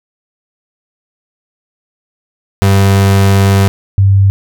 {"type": "tone pair in turn", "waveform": ["35% pulse", "sine"], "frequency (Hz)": [98, 98], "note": ["G2", "G2"], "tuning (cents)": [0, 0], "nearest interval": "unison", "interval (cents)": 0, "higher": "neither", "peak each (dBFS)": -4, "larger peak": "neither", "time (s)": [[2.62, 3.68], [3.98, 4.3]], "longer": "first", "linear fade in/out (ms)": 0, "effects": []}